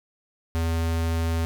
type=tone; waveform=square; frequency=82.41 Hz; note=E2; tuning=in tune; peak=-23 dBFS; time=0.55-1.45 s; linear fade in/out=0 ms; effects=none